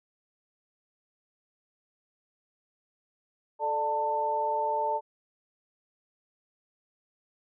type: tone cluster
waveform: sine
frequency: 436.5 / 594 / 891 Hz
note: A4 / D5 / A5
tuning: -14 / +20 / +22 cents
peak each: -35 / -32 / -27 dBFS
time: 3.59-5.01 s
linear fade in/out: 50 ms
effects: none